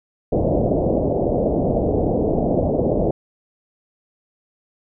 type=low-pass noise; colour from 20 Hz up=white; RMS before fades=-19 dBFS; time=0.32-3.11 s; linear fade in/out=5 ms; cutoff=660 Hz; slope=48 dB/octave; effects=none